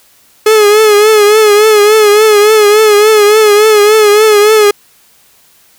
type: tone with vibrato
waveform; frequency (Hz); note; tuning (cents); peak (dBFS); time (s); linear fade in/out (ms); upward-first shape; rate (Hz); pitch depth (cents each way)
45% pulse; 423.8; G#4; +35; -3; 0.46-4.71; 5; triangle; 3.5; 72
effects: white hiss -46 dBFS RMS until 5.78 s